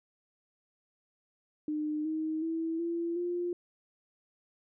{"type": "tone with pitch steps", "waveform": "sine", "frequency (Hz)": [303.4, 314.6, 326.3, 338.4, 350.9], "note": ["D#4", "D#4", "E4", "E4", "F4"], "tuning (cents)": [-44, 19, -18, 45, 8], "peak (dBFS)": -30, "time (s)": [1.68, 3.53], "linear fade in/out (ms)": 2, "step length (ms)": 370, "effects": []}